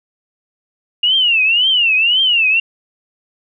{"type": "tone with vibrato", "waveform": "sine", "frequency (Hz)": 2821, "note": "F7", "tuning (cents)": 17, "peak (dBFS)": -10, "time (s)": [1.03, 2.6], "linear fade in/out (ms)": 5, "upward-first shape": "triangle", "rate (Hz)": 1.9, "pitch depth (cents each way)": 220, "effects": []}